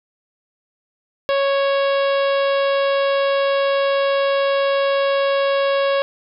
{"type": "harmonic tone with a mistuned harmonic", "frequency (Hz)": 553, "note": "C#5", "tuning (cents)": -4, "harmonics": [1, 2, 3, 4, 5, 6, 7, 8, 9], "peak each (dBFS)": [-16, -24, -28, -34, -31, -32, -36, -40, -41], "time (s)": [1.29, 6.02], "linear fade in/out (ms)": 0, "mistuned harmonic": 4, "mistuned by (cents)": 16, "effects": []}